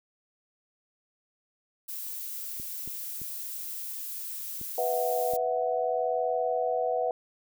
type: noise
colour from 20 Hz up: violet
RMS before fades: -37 dBFS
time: 1.88-5.37 s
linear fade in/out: 10 ms
type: clicks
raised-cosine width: 3 ms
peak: -31 dBFS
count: 5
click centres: 2.599 / 2.876 / 3.217 / 4.614 / 5.336 s
type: chord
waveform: sine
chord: B suspended fourth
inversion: none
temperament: equal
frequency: 493.9 / 659.3 / 740 Hz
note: B4 / E5 / F#5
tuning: 0 / 0 / 0 cents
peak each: -29 / -30 / -30 dBFS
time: 4.78-7.11 s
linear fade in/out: 2 ms
effects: none